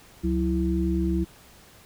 sine tone cluster, 70.3 / 181.2 / 330.8 Hz, C#2 / F#3 / E4, +25 / -36 / +6 cents, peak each -26 dBFS, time 0.23-1.25 s, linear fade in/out 20 ms, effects pink hiss -52 dBFS RMS until 1.85 s

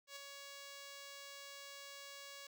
5% pulse tone with ADSR envelope, 560 Hz, C#5, 18 cents sharp, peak -35 dBFS, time 0.07-2.47 s, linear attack 92 ms, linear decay 9 ms, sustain -4 dB, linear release 4 ms, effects none

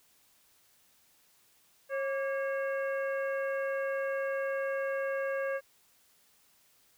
harmonic tone with a mistuned harmonic, 544 Hz, C#5, 33 cents flat, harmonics 1 / 2 / 3 / 4 / 5, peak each -31 / -42 / -38 / -47 / -51 dBFS, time 1.89-5.61 s, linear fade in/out 50 ms, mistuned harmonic 2, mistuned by +110 cents, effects white hiss -66 dBFS RMS until 6.97 s

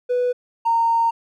triangle tone pair in turn, 493.9 / 921.1 Hz, B4 / A#5, 0 / -21 cents, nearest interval major seventh, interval 1079 cents, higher second, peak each -14 / -11 dBFS, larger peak second, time 0.09-0.33 / 0.65-1.11 s, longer second, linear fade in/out 20 ms, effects tanh soft clip ceiling -13 dBFS

